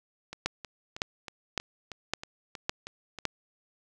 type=two click trains; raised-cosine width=0.2 ms; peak=-22 / -10 dBFS; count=10 / 6; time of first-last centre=0.33-3.187 / 0.46-3.253 s; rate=3.15 / 1.79 Hz; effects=none